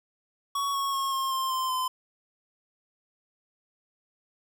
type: tone with pitch steps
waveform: square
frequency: 1119 / 1103 / 1087.1 / 1071.6 / 1056.2 / 1041.1 / 1026.1 Hz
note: C#6 / C#6 / C#6 / C6 / C6 / C6 / C6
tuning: +16 / -9 / -34 / +41 / +16 / -9 / -34 cents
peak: -27 dBFS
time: 0.55-1.88 s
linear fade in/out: 5 ms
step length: 190 ms
effects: 9-bit